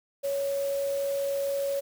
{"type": "tone in noise", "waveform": "sine", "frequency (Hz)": 557, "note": "C#5", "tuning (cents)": 8, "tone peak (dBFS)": -26, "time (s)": [0.23, 1.81], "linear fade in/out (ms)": 20, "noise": "white", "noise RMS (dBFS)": -43, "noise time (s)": [0.23, 1.81], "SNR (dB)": 14, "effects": []}